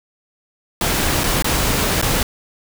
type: noise with dropouts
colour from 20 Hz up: pink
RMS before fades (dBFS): -18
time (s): 0.81-2.23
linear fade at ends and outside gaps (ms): 2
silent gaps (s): 1.236-1.24 / 1.424-1.444 / 2.015-2.025
effects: none